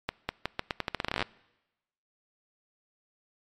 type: accelerating click train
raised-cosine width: 0.3 ms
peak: -12 dBFS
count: 19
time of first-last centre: 0.09-1.225 s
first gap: 200 ms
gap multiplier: 0.83
effects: noise-tail reverb RT60 1.0 s tail -23 dB re dry + MP3 64 kbps